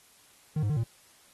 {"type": "tone with pitch steps", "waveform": "triangle", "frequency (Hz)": [154, 103.6, 151.4, 115], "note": ["D#3", "G#2", "D#3", "A#2"], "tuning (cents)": [-17, -4, -47, -23], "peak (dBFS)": -23, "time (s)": [0.56, 0.836], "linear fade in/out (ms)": 5, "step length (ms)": 69, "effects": ["white hiss -59 dBFS RMS until 1.33 s", "AAC 32 kbps"]}